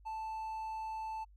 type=tone; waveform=triangle; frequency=880 Hz; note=A5; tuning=in tune; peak=-36 dBFS; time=0.05-1.25 s; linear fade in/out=20 ms; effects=added 50 Hz sine -57 dBFS peak until 1.36 s